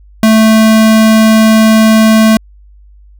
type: tone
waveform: square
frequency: 220 Hz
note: A3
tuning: in tune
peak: -4 dBFS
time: 0.23-2.37 s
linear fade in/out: 2 ms
effects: added 50 Hz sine -36 dBFS peak until 3.19 s